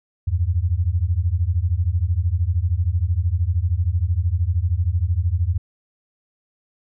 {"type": "beating tone pair", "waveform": "sine", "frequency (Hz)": [81, 94], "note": ["E2", "F#2"], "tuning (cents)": [-30, 28], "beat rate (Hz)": 13, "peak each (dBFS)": -20, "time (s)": [0.27, 5.58], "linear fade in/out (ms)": 10, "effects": []}